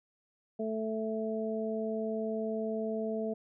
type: harmonic tone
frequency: 220 Hz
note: A3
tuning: in tune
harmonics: 1 / 2 / 3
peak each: -35 / -35 / -37 dBFS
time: 0.59-3.34 s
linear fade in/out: 10 ms
effects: none